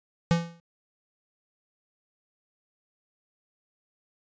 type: tone with exponential decay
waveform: square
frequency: 168.9 Hz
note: E3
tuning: 42 cents sharp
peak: -17 dBFS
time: 0.31-0.6 s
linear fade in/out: 0 ms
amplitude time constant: 61 ms
effects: resampled to 16000 Hz